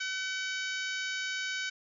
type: harmonic tone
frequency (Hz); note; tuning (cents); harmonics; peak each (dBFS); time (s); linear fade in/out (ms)
758; F#5; +42; 2 / 3 / 4 / 5 / 6 / 7 / 8 / 9; -35 / -39 / -41 / -43 / -45 / -46 / -47 / -48; 0-1.7; 10
effects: none